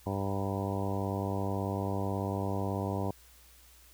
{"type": "harmonic tone with a mistuned harmonic", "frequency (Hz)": 98.2, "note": "G2", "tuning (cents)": 4, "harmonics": [1, 2, 3, 4, 5, 6, 7, 8, 9, 10], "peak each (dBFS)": [-34, -37, -39, -40, -41, -42, -42, -43, -44, -44], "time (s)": [0.06, 3.11], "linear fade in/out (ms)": 5, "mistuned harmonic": 9, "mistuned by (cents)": 53, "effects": ["added 60 Hz sine -59 dBFS peak until 3.93 s", "white hiss -59 dBFS RMS until 3.93 s"]}